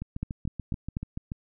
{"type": "two click trains", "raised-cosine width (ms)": 5, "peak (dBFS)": [-21, -17], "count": [10, 4], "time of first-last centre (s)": [[0.02, 1.319], [0.23, 0.969]], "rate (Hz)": [6.93, 4.06], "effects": []}